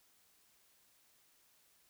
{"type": "silence", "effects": ["white hiss -70 dBFS RMS until 1.89 s"]}